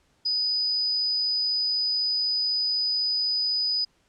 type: tone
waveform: sine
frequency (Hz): 4978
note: D#8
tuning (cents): 0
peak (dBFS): -22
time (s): 0.25-3.85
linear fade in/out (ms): 10
effects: pink hiss -66 dBFS RMS until 4.08 s + low-pass 8000 Hz 12 dB/octave